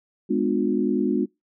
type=chord; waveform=sine; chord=G# diminished seventh; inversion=none; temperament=just; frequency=207.7 / 249.2 / 299 / 358.8 Hz; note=G#3 / B3 / D4 / F4; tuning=0 / +16 / +31 / +47 cents; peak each=-25 dBFS; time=0.29-1.26 s; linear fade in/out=20 ms; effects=noise-tail reverb RT60 0.2 s tail -25 dB re dry